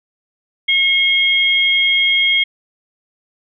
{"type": "tone pair together", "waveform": "sine", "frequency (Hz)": [2165, 3244], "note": ["C#7", "G#7"], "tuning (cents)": [-41, -41], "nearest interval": "perfect fifth", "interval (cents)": 700, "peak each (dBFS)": -14, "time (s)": [0.68, 2.44], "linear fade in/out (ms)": 10, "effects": []}